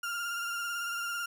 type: tone with vibrato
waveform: 35% pulse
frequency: 1396.9 Hz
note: F6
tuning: in tune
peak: -31 dBFS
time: 0.03-1.26 s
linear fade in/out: 5 ms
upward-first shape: triangle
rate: 18 Hz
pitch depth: 36 cents each way
effects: none